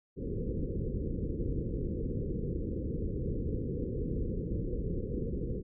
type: low-pass noise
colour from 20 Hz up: pink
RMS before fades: -34 dBFS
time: 0.16-5.63 s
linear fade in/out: 50 ms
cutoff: 510 Hz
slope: 96 dB/octave
effects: none